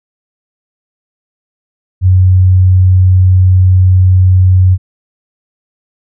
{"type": "tone", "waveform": "sine", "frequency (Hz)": 92.5, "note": "F#2", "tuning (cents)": 0, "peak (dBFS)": -3, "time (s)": [2.01, 4.78], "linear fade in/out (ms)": 50, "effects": []}